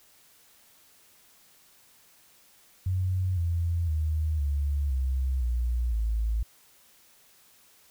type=tone with pitch steps; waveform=sine; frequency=92.5 / 84.82 / 77.78 / 71.33 / 65.41 / 59.98 / 55 Hz; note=F#2 / E2 / D#2 / D2 / C2 / B1 / A1; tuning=0 / +50 / 0 / -50 / 0 / -50 / 0 cents; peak=-24 dBFS; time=2.86-6.43 s; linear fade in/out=5 ms; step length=510 ms; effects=white hiss -59 dBFS RMS until 7.9 s